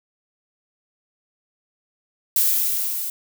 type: noise with level ramp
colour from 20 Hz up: violet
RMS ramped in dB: -17 to -28 dBFS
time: 2.36-3.1 s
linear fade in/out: 2 ms
effects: none